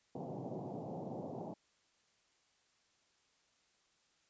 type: band-pass noise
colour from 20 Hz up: pink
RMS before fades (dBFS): -44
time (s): 0.15-1.54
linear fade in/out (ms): 5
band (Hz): 120 to 840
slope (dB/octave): 48
effects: white hiss -74 dBFS RMS until 4.29 s + resampled to 16000 Hz